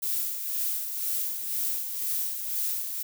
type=noise with tremolo; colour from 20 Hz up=violet; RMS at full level=-28 dBFS; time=0.02-3.03 s; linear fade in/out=10 ms; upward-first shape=sine; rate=2 Hz; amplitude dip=50%; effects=none